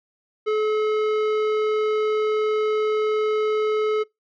sine tone with tanh clipping, 429.3 Hz, A4, 43 cents flat, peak -21 dBFS, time 0.46-4.04 s, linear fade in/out 20 ms, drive 14 dB, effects noise-tail reverb RT60 0.2 s tail -25 dB re dry

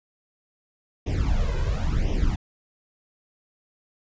brown noise with flanger, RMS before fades -23 dBFS, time 1.06-2.36 s, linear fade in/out 10 ms, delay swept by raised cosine 0.34 to 2.04 ms, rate 0.96 Hz, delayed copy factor +1, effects resampled to 16000 Hz

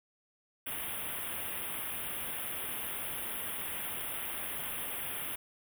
white band-stop noise, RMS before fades -38 dBFS, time 0.66-5.36 s, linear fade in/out 10 ms, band 3500 to 9200 Hz, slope 96 dB/octave, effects none

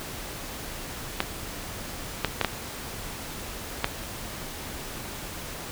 clicks, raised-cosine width 0.3 ms, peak -6 dBFS, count 5, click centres 1.204 / 2.247 / 2.413 / 2.447 / 3.844 s, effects pink hiss -37 dBFS RMS until 5.71 s

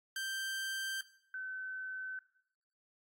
sawtooth / sine tone pair in turn, 1568 / 1524.2 Hz, G6 / G6, 0 / -49 cents, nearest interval unison, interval 49 cents, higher first, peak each -33 / -39 dBFS, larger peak first, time 0.16-1.01 / 1.34-2.19 s, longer neither, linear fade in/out 2 ms, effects noise-tail reverb RT60 0.7 s tail -17 dB re dry + AAC 64 kbps

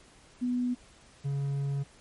sine / triangle tone pair in turn, 246.9 / 139.85 Hz, B3 / C#3, 0 / +16 cents, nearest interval minor seventh, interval 984 cents, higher first, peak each -26 dBFS, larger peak neither, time 0.41-0.75 / 1.24-1.84 s, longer second, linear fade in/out 20 ms, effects pink hiss -57 dBFS RMS until 2 s + MP3 48 kbps

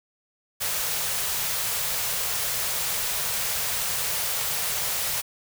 white band-stop noise, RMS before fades -27 dBFS, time 0.6-5.22 s, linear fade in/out 20 ms, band 190 to 410 Hz, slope 48 dB/octave, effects none

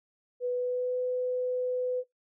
sine tone with pitch glide, 493.9 to 501.7 Hz, B4 to B4, 0 to +27 cents, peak -27 dBFS, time 0.4-2.04 s, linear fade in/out 50 ms, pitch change +27 cents, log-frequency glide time 0.51-0.99 s, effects noise-tail reverb RT60 0.2 s tail -23 dB re dry

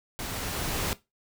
pink noise with level ramp, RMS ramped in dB -35 to -29 dBFS, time 0.19-0.93 s, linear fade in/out 0 ms, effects noise-tail reverb RT60 0.2 s tail -17 dB re dry

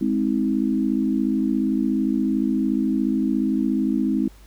sine chord, Ab major, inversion none, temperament equal with one note detuned, 207.7 / 261.6 / 318.8 Hz, Ab3 / C4 / Eb4, 0 / 0 / +42 cents, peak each -23 / -22 / -24 dBFS, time 0.01-4.28 s, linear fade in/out 5 ms, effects added 50 Hz sine -45 dBFS peak until 4.46 s + pink hiss -54 dBFS RMS until 4.46 s

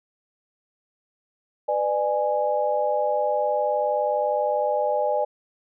sine chord, G# diminished, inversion first, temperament just, 498.4 / 598 / 830.6 Hz, B4 / D5 / G#5, +16 / +31 / 0 cents, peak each -27 / -23 / -25 dBFS, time 1.68-5.25 s, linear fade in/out 10 ms, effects none

